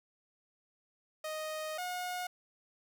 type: tone pair in turn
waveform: sawtooth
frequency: 622.3 / 722.1 Hz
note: D#5 / F#5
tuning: 0 / -42 cents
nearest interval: minor third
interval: 258 cents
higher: second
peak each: -33 / -32 dBFS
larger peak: second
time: 1.24-1.78 / 1.78-2.27 s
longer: first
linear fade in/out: 5 ms
effects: none